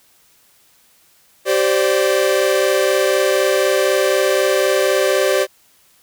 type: chord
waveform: 45% pulse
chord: G suspended fourth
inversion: none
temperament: equal with one note detuned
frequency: 386.4 / 523.3 / 587.3 Hz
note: G4 / C5 / D5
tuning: -25 / 0 / 0 cents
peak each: -18 dBFS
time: 1.45-5.47 s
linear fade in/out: 50 ms
effects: white hiss -54 dBFS RMS until 6.02 s